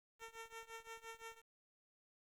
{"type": "tone with tremolo", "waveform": "10% pulse", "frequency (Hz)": 453.6, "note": "A#4", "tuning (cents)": -47, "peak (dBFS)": -39, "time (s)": [0.19, 1.42], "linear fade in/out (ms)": 50, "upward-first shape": "triangle", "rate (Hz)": 5.8, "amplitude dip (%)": 95, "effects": ["low-pass 11000 Hz 12 dB/octave", "11-bit"]}